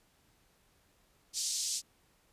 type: band-pass noise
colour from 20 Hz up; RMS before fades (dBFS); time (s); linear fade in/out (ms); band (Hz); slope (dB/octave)
pink; -35; 1.33-1.82; 50; 4700 to 8300; 24
effects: pink hiss -69 dBFS RMS until 2.32 s + resampled to 32000 Hz